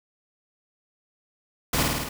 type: noise with echo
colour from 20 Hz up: pink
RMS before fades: -24 dBFS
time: 1.73-1.83 s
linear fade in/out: 5 ms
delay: 52 ms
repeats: 5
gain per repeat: -2 dB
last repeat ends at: 2.09 s
effects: none